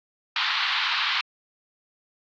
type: band-pass noise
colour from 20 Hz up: white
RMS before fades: -25 dBFS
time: 0.36-1.21 s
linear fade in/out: 2 ms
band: 920 to 4200 Hz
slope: 48 dB/octave
effects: AAC 64 kbps